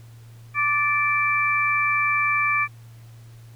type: harmonic tone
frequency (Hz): 585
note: D5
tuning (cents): -7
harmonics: 2 / 3 / 4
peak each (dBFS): -23 / -27 / -21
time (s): 0.54-2.68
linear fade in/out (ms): 50
effects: added 115 Hz sine -42 dBFS peak until 3.55 s + pink hiss -56 dBFS RMS until 3.55 s